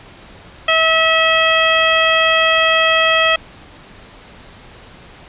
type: harmonic tone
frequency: 646 Hz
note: E5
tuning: 35 cents flat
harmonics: 1 / 2 / 3 / 4 / 5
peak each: -17 / -17 / -17 / -17 / -17 dBFS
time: 0.68-3.36 s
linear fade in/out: 5 ms
effects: pink hiss -40 dBFS RMS until 5.28 s + resampled to 8000 Hz